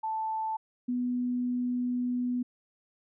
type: tone pair in turn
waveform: sine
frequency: 880 / 246.9 Hz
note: A5 / B3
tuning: 0 / 0 cents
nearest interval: octave + minor seventh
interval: 2200 cents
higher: first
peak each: -29 / -27 dBFS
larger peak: second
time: 0.03-0.57 / 0.88-2.43 s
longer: second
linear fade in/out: 10 ms
effects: none